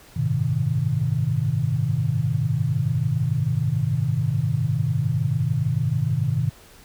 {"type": "tone cluster", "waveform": "sine", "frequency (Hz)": [97.1, 108.5, 128.1, 155], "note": ["G2", "A2", "C3", "D#3"], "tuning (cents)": [-16, -24, -36, -6], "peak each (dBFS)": [-30, -26, -23, -24], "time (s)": [0.16, 6.5], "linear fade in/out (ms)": 10, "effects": ["pink hiss -49 dBFS RMS until 6.84 s"]}